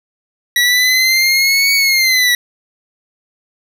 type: linear two-way sweep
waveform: 25% pulse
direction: up then down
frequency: 1931 to 2243 to 1931 Hz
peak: -6 dBFS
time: 0.56-2.35 s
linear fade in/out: 2 ms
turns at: 1.74 s
effects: none